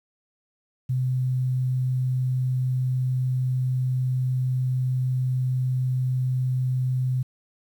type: tone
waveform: sine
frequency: 128.1 Hz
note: C3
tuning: 36 cents flat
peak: -21 dBFS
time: 0.89-7.23 s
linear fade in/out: 10 ms
effects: 9-bit